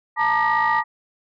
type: tone cluster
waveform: sine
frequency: 879 / 935 / 1199 / 1904 Hz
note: A5 / A#5 / D6 / A#6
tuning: -2 / +5 / +36 / +36 cents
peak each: -21 dBFS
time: 0.16-0.84 s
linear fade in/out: 50 ms
effects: tanh soft clip ceiling -11 dBFS